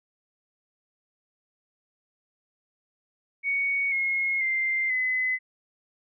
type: tone with pitch steps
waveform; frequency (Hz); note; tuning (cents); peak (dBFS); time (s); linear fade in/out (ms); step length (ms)
sine; 2231 / 2160 / 2091 / 2025; C#7 / C#7 / C7 / B6; +11 / -45 / -2 / +43; -23; 3.43-5.39; 50; 490
effects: none